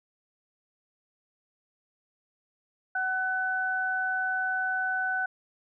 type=tone pair together; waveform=sine; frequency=750 / 1500 Hz; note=F#5 / F#6; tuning=+23 / +23 cents; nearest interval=octave; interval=1200 cents; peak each=-32 / -27 dBFS; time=2.95-5.26 s; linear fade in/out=5 ms; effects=none